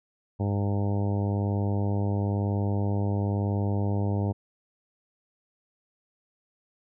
harmonic tone, 101 Hz, G#2, 48 cents flat, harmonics 1 / 2 / 3 / 4 / 5 / 6 / 7 / 8 / 9, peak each -25 / -31 / -35 / -37 / -39 / -41 / -42 / -43 / -44 dBFS, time 0.39-4.33 s, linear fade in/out 20 ms, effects none

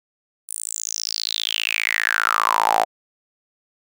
sawtooth tone with high-pass filter sweep, 55 Hz, A1, in tune, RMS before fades -22 dBFS, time 0.48-2.85 s, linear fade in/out 20 ms, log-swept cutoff 10000 to 710 Hz, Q 7.9, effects none

